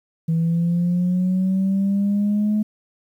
sine linear sweep, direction up, 162.5 to 213.6 Hz, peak -15 dBFS, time 0.28-2.63 s, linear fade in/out 10 ms, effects tanh soft clip ceiling -14 dBFS + 9-bit

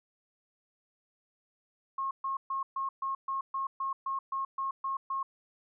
sine tone bursts, 1081 Hz, C#6, 44 cents flat, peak -30 dBFS, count 13, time 1.98-5.23 s, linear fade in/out 5 ms, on 130 ms, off 130 ms, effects none

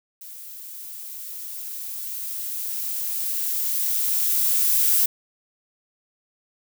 violet noise with level ramp, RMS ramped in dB -40 to -18 dBFS, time 0.21-5.06 s, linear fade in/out 5 ms, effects none

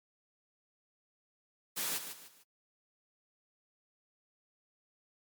white noise with echo, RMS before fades -35 dBFS, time 1.76-1.99 s, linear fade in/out 20 ms, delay 150 ms, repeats 3, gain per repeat -9 dB, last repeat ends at 2.44 s, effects high-pass 150 Hz 12 dB/octave + MP3 96 kbps

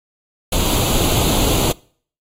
pink noise with comb filter, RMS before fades -17 dBFS, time 0.52-1.72 s, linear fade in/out 5 ms, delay 0.28 ms, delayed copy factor +0.7, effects noise-tail reverb RT60 0.5 s tail -24 dB re dry + AAC 48 kbps

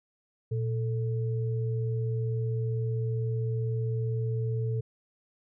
sine tone pair together, 117.79 / 440 Hz, A#2 / A4, +18 / 0 cents, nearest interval octave + major seventh, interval 2282 cents, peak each -27 / -36 dBFS, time 0.51-4.81 s, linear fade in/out 10 ms, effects none

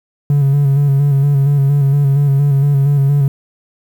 triangle tone with vibrato, 140.5 Hz, C#3, 24 cents sharp, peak -6 dBFS, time 0.3-3.28 s, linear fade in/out 2 ms, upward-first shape square, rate 4.3 Hz, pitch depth 35 cents each way, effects tanh soft clip ceiling -3 dBFS + 7-bit

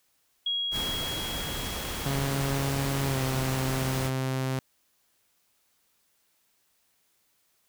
sine tone with exponential decay, 3300 Hz, G#7, 12 cents flat, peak -25 dBFS, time 0.46-3.87 s, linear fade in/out 5 ms, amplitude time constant 740 ms
pink noise, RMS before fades -34 dBFS, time 0.71-4.11 s, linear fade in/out 50 ms
sawtooth tone with pitch glide, 137.5 to 131.37 Hz, C#3 to C3, -14 to +7 cents, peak -23 dBFS, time 2.06-4.59 s, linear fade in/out 0 ms, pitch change -79 cents, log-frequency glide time 3.04-3.21 s
effects white hiss -70 dBFS RMS until 7.68 s

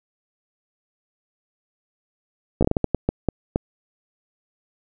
slowing click train, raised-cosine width 2 ms, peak -5 dBFS, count 11, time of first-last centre 2.61-3.559 s, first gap 15 ms, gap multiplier 1.38, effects none

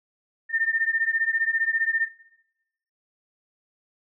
sine beating tone pair, 1804 / 1819 Hz, A6 / A#6, +43 / -43 cents, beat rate 15 Hz, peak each -25 / -24 dBFS, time 0.49-2.09 s, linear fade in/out 50 ms, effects noise-tail reverb RT60 0.9 s tail -18 dB re dry

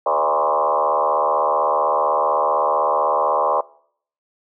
sine tone with frequency modulation, 816 Hz, G#5, 31 cents flat, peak -15 dBFS, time 0.06-3.61 s, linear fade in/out 5 ms, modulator 75.8 Hz, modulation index 4.2, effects noise-tail reverb RT60 0.6 s tail -22 dB re dry

